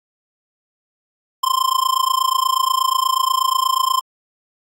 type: tone with amplitude modulation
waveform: square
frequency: 1046.5 Hz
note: C6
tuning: in tune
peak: -12 dBFS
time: 1.43-4.01 s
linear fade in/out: 10 ms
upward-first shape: sine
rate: 28.3 Hz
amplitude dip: 95%
effects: AAC 64 kbps